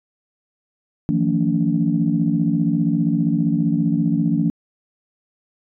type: tone cluster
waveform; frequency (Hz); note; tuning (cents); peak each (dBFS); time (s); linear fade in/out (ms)
sine; 160.9 / 176 / 226.5 / 286.1; E3 / F3 / A#3 / D4; -42 / +14 / -50 / -45; -21; 1.09-4.5; 0
effects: tanh soft clip ceiling -5 dBFS